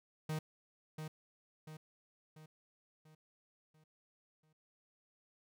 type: tone with echo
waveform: 45% pulse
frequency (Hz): 155.56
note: D#3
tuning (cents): 0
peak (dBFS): -36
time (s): 0.29-0.39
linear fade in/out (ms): 5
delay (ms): 690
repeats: 6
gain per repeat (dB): -6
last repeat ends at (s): 4.53
effects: none